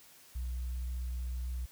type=tone; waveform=sine; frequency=61.74 Hz; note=B1; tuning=in tune; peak=-32 dBFS; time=0.35-1.66 s; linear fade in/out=10 ms; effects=tanh soft clip ceiling -32 dBFS + white hiss -58 dBFS RMS until 1.71 s